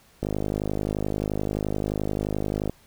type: click train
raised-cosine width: 2 ms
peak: -13 dBFS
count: 128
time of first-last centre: 0.23-2.696 s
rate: 51.5 Hz
effects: pink hiss -57 dBFS RMS until 2.86 s